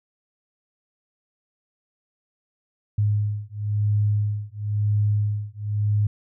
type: beating tone pair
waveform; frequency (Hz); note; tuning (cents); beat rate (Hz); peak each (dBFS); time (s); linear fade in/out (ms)
sine; 103.83 / 104.81; G#2 / G#2; 0 / +16; 0.98; -23; 2.98-6.07; 5
effects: none